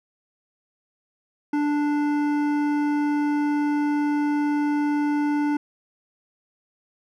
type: tone with hard clipping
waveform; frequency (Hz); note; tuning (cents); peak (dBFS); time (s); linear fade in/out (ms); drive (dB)
triangle; 293.7; D4; 0; -22; 1.53-5.57; 5; 16
effects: none